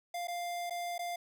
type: tone with dropouts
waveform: square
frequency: 698.5 Hz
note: F5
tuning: in tune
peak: -36 dBFS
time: 0.14-1.16 s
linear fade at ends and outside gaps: 5 ms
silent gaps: 0.273-0.281 / 0.698-0.706 / 0.981-0.991 s
effects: none